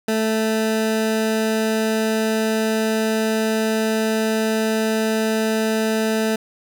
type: tone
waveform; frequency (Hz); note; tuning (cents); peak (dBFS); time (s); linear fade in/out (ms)
20% pulse; 220; A3; 0; -13; 0.08-6.36; 5
effects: none